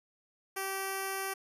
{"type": "tone with low-pass filter", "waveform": "10% pulse", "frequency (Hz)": 386.9, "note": "G4", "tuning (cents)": -23, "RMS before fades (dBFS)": -36, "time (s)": [0.56, 1.34], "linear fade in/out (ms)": 10, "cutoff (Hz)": 12000, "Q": 6.5, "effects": []}